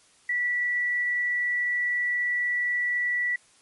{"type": "tone", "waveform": "sine", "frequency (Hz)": 1954, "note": "B6", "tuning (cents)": -19, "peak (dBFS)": -23, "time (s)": [0.29, 3.36], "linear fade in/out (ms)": 5, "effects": ["white hiss -59 dBFS RMS until 3.61 s", "MP3 48 kbps"]}